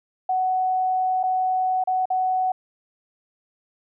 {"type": "tone with dropouts", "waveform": "sine", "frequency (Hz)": 745, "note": "F#5", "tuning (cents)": 12, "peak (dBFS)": -19, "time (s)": [0.29, 2.52], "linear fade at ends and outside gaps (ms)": 5, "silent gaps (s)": [[1.231, 1.236], [1.839, 1.873], [2.056, 2.102]], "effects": []}